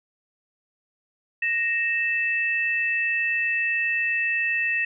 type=tone pair together; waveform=sine; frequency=1864.6 / 2637 Hz; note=A#6 / E7; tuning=0 / 0 cents; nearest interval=tritone; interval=600 cents; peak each=-24 dBFS; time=1.42-4.85 s; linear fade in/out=5 ms; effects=none